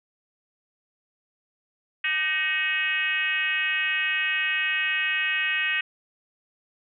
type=tone with frequency modulation; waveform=sine; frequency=2211 Hz; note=C#7; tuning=5 cents flat; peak=-22 dBFS; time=2.04-5.81 s; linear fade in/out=5 ms; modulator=335 Hz; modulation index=1.9; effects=none